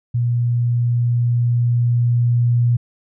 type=tone with level ramp; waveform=sine; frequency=120 Hz; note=B2; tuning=49 cents flat; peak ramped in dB=-15 to -12 dBFS; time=0.14-2.77 s; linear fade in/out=10 ms; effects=none